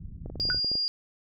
pink low-pass noise, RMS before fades -40 dBFS, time 0-0.6 s, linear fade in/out 10 ms, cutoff 180 Hz, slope 24 dB/octave
clicks, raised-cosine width 2 ms, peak -25 dBFS, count 10, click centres 0.26 / 0.3 / 0.357 / 0.398 / 0.453 / 0.49 / 0.546 / 0.646 / 0.716 / 0.754 s
sine tone, 4820 Hz, D8, 44 cents sharp, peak -25 dBFS, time 0.4-0.88 s, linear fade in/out 0 ms
sine tone with exponential decay, 1480 Hz, F#6, in tune, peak -23 dBFS, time 0.5-0.6 s, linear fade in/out 0 ms, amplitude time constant 21 ms
effects none

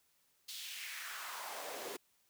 pink noise with high-pass filter sweep, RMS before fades -45 dBFS, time 0.48-1.97 s, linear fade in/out 10 ms, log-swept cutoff 4000 to 370 Hz, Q 2.4, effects white hiss -74 dBFS RMS until 2.29 s

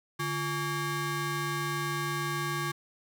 25% pulse ring-modulated tone, 493.9 Hz, B4, in tune, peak -23 dBFS, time 0.19-2.72 s, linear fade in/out 10 ms, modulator 640 Hz, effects none

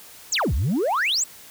sine exponential two-way sweep, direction down then up, 8160 to 57.1 to 8160 Hz, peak -17 dBFS, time 0.32-1.24 s, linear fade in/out 5 ms, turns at 0.54 s, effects tanh soft clip ceiling -18 dBFS + white hiss -45 dBFS RMS until 1.5 s

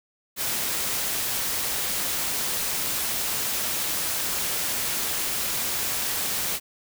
white noise, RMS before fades -27 dBFS, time 0.36-6.6 s, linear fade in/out 50 ms, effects none

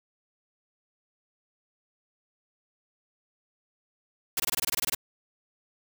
white noise bursts, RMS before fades -27 dBFS, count 12, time 4.37-4.949 s, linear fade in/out 5 ms, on 29 ms, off 21 ms, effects none

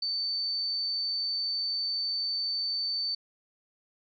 sine tone, 4546 Hz, C#8, 43 cents sharp, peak -28 dBFS, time 0.02-3.15 s, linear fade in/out 5 ms, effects none

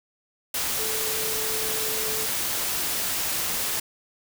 sine tone in noise, 437.3 Hz, A4, 11 cents flat, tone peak -34 dBFS, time 0.79-2.26 s, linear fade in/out 5 ms, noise white, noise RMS -27 dBFS, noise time 0.54-3.8 s, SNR -10 dB, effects none

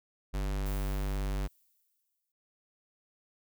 square tone, 49 Hz, G1, in tune, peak -31 dBFS, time 0.33-1.48 s, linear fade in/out 20 ms
violet noise with exponential decay, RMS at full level -46 dBFS, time 0.66-2.32 s, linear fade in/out 2 ms, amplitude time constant 360 ms
effects none

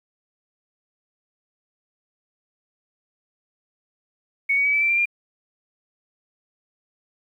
sine tone with pitch steps, 2224 / 2252 / 2281 / 2310 / 2340 / 2370 / 2400 Hz, C#7 / C#7 / C#7 / D7 / D7 / D7 / D7, +5 / +27 / +49 / -29 / -7 / +15 / +37 cents, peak -17 dBFS, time 4.49-5.057 s, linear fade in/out 10 ms, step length 81 ms, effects 9-bit

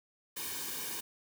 white noise with comb filter, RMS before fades -39 dBFS, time 0.36-1.01 s, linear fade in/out 10 ms, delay 1.5 ms, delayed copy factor -0.7, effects none

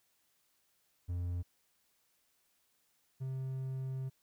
triangle tone pair in turn, 88 / 131.85 Hz, F2 / C3, +14 / +14 cents, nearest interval perfect fifth, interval 700 cents, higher second, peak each -32 / -34 dBFS, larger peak first, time 1.08-1.43 / 3.2-4.1 s, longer second, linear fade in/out 20 ms, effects white hiss -75 dBFS RMS until 4.22 s

